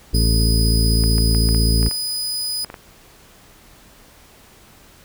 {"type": "harmonic tone", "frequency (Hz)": 55.8, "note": "A1", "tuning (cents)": 25, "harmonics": [1, 2, 3, 4, 5, 7, 8], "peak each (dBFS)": [-15, -21, -25, -27, -29, -32, -33], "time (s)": [0.13, 1.89], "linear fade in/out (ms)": 10}
{"type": "tone", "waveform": "sawtooth", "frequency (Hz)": 4978, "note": "D#8", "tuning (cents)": 0, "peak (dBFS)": -19, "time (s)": [0.14, 2.65], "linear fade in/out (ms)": 10}
{"type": "clicks", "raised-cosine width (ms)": 0.5, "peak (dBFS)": -18, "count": 11, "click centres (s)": [1.038, 1.182, 1.348, 1.489, 1.547, 1.829, 1.863, 1.912, 2.647, 2.701, 2.742]}
{"effects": ["pink hiss -48 dBFS RMS until 5.04 s"]}